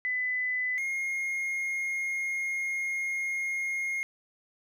sine / triangle tone pair in turn, 2004 / 2142 Hz, B6 / C7, +25 / +40 cents, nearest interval minor second, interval 115 cents, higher second, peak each -27 / -27 dBFS, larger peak neither, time 0.05-0.78 / 0.78-4.03 s, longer second, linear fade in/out 0 ms, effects none

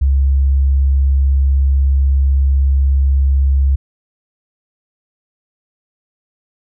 sine tone, 68.1 Hz, C#2, 30 cents flat, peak -9 dBFS, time 0.01-3.76 s, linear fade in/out 10 ms, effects none

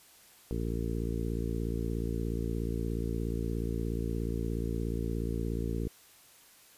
harmonic tone, 56.9 Hz, A#1, 41 cents flat, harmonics 1 / 2 / 3 / 4 / 5 / 6 / 7 / 8, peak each -34 / -37 / -39 / -40 / -41 / -42 / -42 / -43 dBFS, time 0.51-5.88 s, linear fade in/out 0 ms, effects white hiss -58 dBFS RMS until 6.77 s + resampled to 32000 Hz

